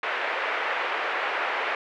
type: band-pass noise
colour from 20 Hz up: white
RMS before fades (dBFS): -28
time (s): 0.03-1.75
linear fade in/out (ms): 2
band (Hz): 440 to 2300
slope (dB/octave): 24
effects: none